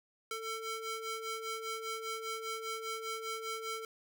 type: ring-modulated tone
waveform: sawtooth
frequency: 895 Hz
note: A5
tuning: 29 cents sharp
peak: -31 dBFS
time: 0.31-3.85 s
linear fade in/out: 2 ms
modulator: 450 Hz
effects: none